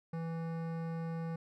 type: tone with hard clipping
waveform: sine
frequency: 164.81 Hz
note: E3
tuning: in tune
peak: -38 dBFS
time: 0.13-1.36 s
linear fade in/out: 5 ms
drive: 16 dB
effects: none